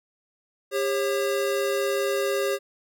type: tone pair together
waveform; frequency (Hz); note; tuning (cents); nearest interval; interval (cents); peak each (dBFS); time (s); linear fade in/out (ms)
square; 399.7 / 544; G4 / C#5; +34 / -33; perfect fourth; 533; -26 / -27; 0.71-2.59; 50
effects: none